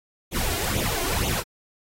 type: noise with flanger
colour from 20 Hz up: pink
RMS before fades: -26 dBFS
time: 0.31-1.44 s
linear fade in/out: 50 ms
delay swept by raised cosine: 0.29 to 2.89 ms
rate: 2.1 Hz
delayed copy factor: +0.85
effects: AAC 48 kbps